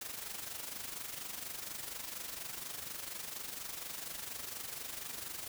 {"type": "noise with amplitude modulation", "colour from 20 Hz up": "white", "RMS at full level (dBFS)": -41, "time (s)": [0.01, 5.48], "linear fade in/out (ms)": 5, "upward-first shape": "sine", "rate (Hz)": 24.2, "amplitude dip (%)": 60, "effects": []}